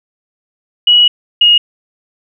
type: tone pair in turn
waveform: sine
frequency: 2919 / 2871 Hz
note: F#7 / F7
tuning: -24 / +47 cents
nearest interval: unison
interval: 29 cents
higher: first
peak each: -4 dBFS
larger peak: neither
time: 0.87-1.08 / 1.41-1.58 s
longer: first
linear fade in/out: 5 ms
effects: none